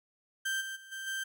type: tone with level steps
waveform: 35% pulse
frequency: 1568 Hz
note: G6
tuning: in tune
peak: -29 / -36 / -48 / -37 / -32 dBFS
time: 0.45-1.24 s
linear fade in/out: 10 ms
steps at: 0.6 / 0.75 / 0.91 / 1.06 s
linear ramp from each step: 20 ms
effects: none